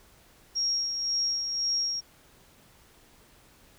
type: tone with tremolo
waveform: sine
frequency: 5588 Hz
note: F8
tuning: in tune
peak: -24 dBFS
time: 0.55-2.01 s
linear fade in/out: 20 ms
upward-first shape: sine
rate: 1.9 Hz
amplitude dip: 45%
effects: pink hiss -58 dBFS RMS until 3.78 s

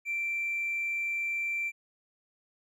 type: tone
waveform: triangle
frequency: 2349 Hz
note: D7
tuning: in tune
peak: -26 dBFS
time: 0.05-1.72 s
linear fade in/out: 50 ms
effects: tanh soft clip ceiling -26 dBFS

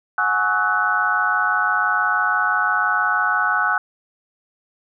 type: tone cluster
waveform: sine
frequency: 730 / 836 / 1116 / 1291 / 1490 Hz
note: F#5 / G#5 / C#6 / E6 / F#6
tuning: -24 / +11 / +11 / -37 / +12 cents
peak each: -27 / -25 / -26 / -22 / -19 dBFS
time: 0.18-3.78 s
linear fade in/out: 2 ms
effects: none

